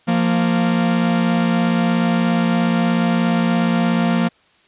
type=tone pair together; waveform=45% pulse; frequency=174.79 / 231.7 Hz; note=F3 / A#3; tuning=+2 / -10 cents; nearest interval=perfect fourth; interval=488 cents; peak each=-18 / -17 dBFS; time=0.07-4.29 s; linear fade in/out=20 ms; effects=white hiss -55 dBFS RMS until 4.67 s + resampled to 8000 Hz